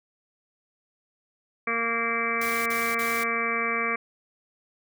harmonic tone, 231.2 Hz, A#3, 14 cents flat, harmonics 1 / 2 / 3 / 5 / 6 / 7 / 8 / 9 / 10, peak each -36 / -33 / -38 / -29 / -40 / -35 / -37 / -32 / -29 dBFS, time 1.67-3.96 s, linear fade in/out 5 ms
white noise bursts, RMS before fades -36 dBFS, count 3, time 2.41-3.238 s, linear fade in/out 5 ms, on 250 ms, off 39 ms
effects none

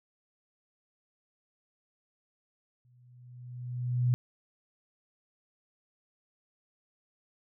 sine tone with exponential growth, 123.47 Hz, B2, in tune, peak -21 dBFS, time 2.85-4.14 s, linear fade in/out 0 ms, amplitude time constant 280 ms, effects none

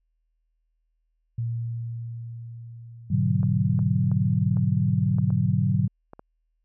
sine tone with exponential decay, 116.54 Hz, A#2, in tune, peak -24 dBFS, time 1.38-5.25 s, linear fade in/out 5 ms, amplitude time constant 840 ms
sine chord, G# half-diminished seventh, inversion none, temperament equal, 103.83 / 123.47 / 146.83 / 185 Hz, G#2 / B2 / D3 / F#3, 0 / 0 / 0 / 0 cents, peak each -25 dBFS, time 3.1-5.88 s, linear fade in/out 10 ms
clicks, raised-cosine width 1 ms, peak -28 dBFS, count 8, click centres 3.431 / 3.791 / 4.116 / 4.57 / 5.185 / 5.304 / 6.134 / 6.194 s
effects added 40 Hz sine -69 dBFS peak until 6.64 s

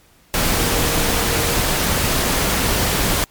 sine tone in noise, 466.2 Hz, A#4, in tune, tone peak -28 dBFS, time 0.58-1.58 s, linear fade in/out 0 ms, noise pink, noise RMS -18 dBFS, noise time 0.34-3.24 s, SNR -13 dB, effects pink hiss -53 dBFS RMS until 3.3 s + MP3 96 kbps

